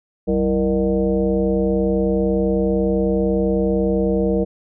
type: tone with frequency modulation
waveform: sine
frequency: 330 Hz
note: E4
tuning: 2 cents sharp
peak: -15 dBFS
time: 0.27-4.45 s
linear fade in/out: 20 ms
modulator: 138 Hz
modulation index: 1.7
effects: none